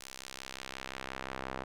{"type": "tone with band-pass filter sweep", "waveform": "sawtooth", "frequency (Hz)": 65.7, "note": "C2", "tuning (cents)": 8, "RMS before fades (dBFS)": -43, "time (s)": [0, 1.64], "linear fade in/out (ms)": 10, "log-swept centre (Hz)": [7400, 1000], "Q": 0.71, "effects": []}